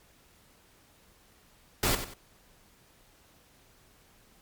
pink noise with echo, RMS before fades -26 dBFS, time 1.83-1.95 s, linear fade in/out 2 ms, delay 94 ms, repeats 2, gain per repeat -10 dB, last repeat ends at 2.138 s, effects pink hiss -61 dBFS RMS until 4.41 s + MP3 96 kbps

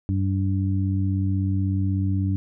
harmonic tone, 96.3 Hz, G2, 30 cents flat, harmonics 1 / 2 / 3, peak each -21 / -28 / -29 dBFS, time 0.09-2.36 s, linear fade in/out 0 ms, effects none

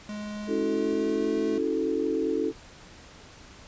square tone with pitch glide, 209.5 to 217.5 Hz, G#3 to A3, +15 to -20 cents, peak -34 dBFS, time 0.09-1.58 s, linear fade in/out 2 ms, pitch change +65 cents, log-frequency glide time 0.44-1.35 s
sine chord, F# minor seventh, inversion second, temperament equal with one note detuned, 277.2 / 322.3 / 370 / 440 Hz, C#4 / E4 / F#4 / A4, 0 / -39 / 0 / 0 cents, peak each -31 / -29 / -32 / -28 dBFS, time 0.47-2.53 s, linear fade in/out 50 ms
effects pink hiss -49 dBFS RMS until 3.67 s + resampled to 16000 Hz

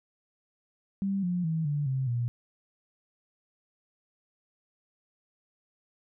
sine tone with pitch steps, 196 / 177.67 / 161.05 / 145.99 / 132.33 / 119.96 Hz, G3 / F3 / E3 / D3 / C3 / B2, 0 / +30 / -40 / -10 / +20 / -50 cents, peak -26 dBFS, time 1.02-2.28 s, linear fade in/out 0 ms, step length 210 ms, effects none

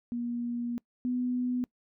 sine tone pair in turn, 238.9 / 248.5 Hz, A#3 / B3, +43 / +11 cents, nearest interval minor second, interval 68 cents, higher second, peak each -30 / -27 dBFS, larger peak second, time 0.12-0.78 / 1.05-1.64 s, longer first, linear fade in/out 0 ms, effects noise-tail reverb RT60 0.1 s tail -24 dB re dry

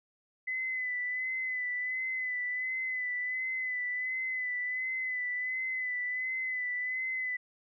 sine tone with vibrato, 2014 Hz, B6, 33 cents sharp, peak -31 dBFS, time 0.47-7.37 s, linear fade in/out 10 ms, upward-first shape sine, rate 1.4 Hz, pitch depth 32 cents each way, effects none

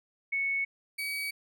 sine / 35% pulse tone pair in turn, 2211 / 2271 Hz, C#7 / C#7, -5 / +41 cents, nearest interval unison, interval 46 cents, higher second, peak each -27 / -30 dBFS, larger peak first, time 0.32-0.65 / 0.98-1.31 s, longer neither, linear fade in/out 10 ms, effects none

